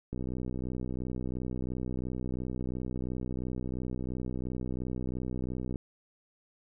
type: click train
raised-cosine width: 3 ms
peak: -23 dBFS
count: 355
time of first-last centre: 0.13-5.758 s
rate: 62.9 Hz
effects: none